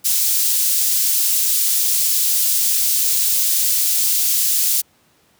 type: high-pass noise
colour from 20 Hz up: white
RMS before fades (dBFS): -17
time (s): 0.04-4.82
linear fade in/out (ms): 20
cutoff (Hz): 4800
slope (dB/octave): 12
effects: pink hiss -57 dBFS RMS until 5.39 s + high-pass 100 Hz 12 dB/octave